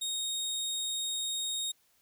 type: tone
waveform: 25% pulse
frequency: 3729 Hz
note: A#7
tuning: in tune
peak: -28 dBFS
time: 0.01-1.72 s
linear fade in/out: 10 ms
effects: white hiss -69 dBFS RMS until 2.01 s